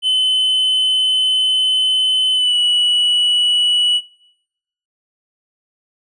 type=tone with pitch glide; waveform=triangle; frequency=3039 to 2942 Hz; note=F#7 to F#7; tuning=+46 to -11 cents; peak=-11 dBFS; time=0.02-4.01 s; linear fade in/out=50 ms; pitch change=-57 cents; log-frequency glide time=2.33-2.56 s; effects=noise-tail reverb RT60 0.9 s tail -22 dB re dry + resampled to 22050 Hz